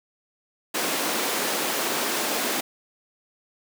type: high-pass noise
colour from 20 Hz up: pink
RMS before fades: -26 dBFS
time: 0.74-2.61 s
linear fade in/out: 10 ms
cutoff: 250 Hz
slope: 24 dB/octave
effects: none